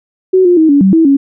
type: tone with pitch steps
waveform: sine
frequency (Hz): 374 / 353.9 / 317.7 / 284.1 / 192 / 325.4 / 277.2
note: F#4 / F4 / D#4 / C#4 / G3 / E4 / C#4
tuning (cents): +19 / +23 / +36 / +43 / -36 / -22 / 0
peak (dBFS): -4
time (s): 0.33-1.17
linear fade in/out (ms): 10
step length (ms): 120
effects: none